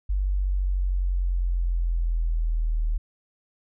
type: linear sweep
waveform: sine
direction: down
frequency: 48.6 to 38.89 Hz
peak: -21 dBFS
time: 0.09-2.98 s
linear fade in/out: 10 ms
effects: none